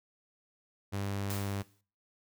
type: tone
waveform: sawtooth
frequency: 99.6 Hz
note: G2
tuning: 28 cents sharp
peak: -29 dBFS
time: 0.92-1.63 s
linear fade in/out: 20 ms
type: noise with exponential decay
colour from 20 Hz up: white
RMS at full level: -39 dBFS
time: 1.3-1.81 s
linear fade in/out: 2 ms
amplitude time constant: 110 ms
effects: noise-tail reverb RT60 0.4 s tail -21 dB re dry